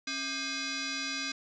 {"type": "tone with frequency modulation", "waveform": "sine", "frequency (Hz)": 1200, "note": "D6", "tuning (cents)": 37, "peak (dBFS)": -32, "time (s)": [0.07, 1.32], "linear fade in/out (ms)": 5, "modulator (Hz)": 928, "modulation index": 4.9, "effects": []}